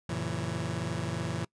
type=chord; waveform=sawtooth; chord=F# dominant seventh; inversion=none; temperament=just; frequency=92.5 / 115.62 / 138.75 / 166.5 Hz; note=F#2 / A#2 / C#3 / E3; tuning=0 / -14 / +2 / +18 cents; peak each=-35 / -32 / -34 / -31 dBFS; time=0.09-1.45 s; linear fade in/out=5 ms; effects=noise-tail reverb RT60 0.1 s tail -24 dB re dry + resampled to 22050 Hz